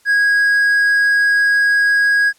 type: tone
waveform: triangle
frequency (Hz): 1649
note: G#6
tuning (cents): -13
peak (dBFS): -9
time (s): 0.05-2.33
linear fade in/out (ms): 50
effects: white hiss -54 dBFS RMS until 2.38 s + low-pass 11000 Hz 12 dB/octave